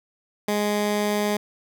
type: tone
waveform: 15% pulse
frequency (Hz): 207.8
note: G#3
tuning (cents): +1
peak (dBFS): -15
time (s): 0.48-1.37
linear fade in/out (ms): 5
effects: none